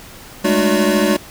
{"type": "tone cluster", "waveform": "square", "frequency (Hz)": [203.9, 217.3, 302.1, 364.6, 570], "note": ["G#3", "A3", "D4", "F#4", "C#5"], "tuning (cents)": [-32, -21, 49, -25, 48], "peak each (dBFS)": -20, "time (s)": [0.44, 1.17], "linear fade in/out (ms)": 10, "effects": ["pink hiss -38 dBFS RMS until 1.3 s"]}